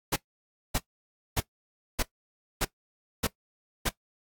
pink noise bursts, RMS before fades -26 dBFS, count 7, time 0.12-3.894 s, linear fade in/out 10 ms, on 42 ms, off 580 ms, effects noise-tail reverb RT60 0.1 s tail -18 dB re dry + AAC 64 kbps

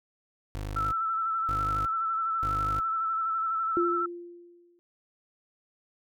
25% pulse tone bursts, 51 Hz, G#1, 31 cents flat, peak -29 dBFS, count 3, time 0.55-2.8 s, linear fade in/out 0 ms, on 370 ms, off 570 ms
sine tone with vibrato, 1326 Hz, E6, 10 cents sharp, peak -26 dBFS, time 0.76-4.06 s, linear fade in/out 5 ms, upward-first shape sine, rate 12 Hz, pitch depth 32 cents each way
sine tone with exponential decay, 347.2 Hz, F4, 10 cents flat, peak -22 dBFS, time 3.77-4.79 s, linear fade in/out 0 ms, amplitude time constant 220 ms
effects none

